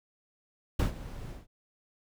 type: noise with ADSR envelope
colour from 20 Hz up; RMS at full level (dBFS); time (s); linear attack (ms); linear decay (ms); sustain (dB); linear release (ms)
brown; -24; 0.79-1.47; 6; 120; -17; 160
effects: none